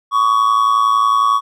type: tone with amplitude modulation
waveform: triangle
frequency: 1124 Hz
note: C#6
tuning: 24 cents sharp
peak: -6 dBFS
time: 0.11-1.41 s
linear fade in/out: 50 ms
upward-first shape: sine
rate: 111 Hz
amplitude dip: 65%
effects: none